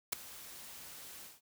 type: noise with ADSR envelope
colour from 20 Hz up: white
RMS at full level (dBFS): -30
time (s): 0.12-1.41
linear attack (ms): 11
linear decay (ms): 4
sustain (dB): -20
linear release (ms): 180
effects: none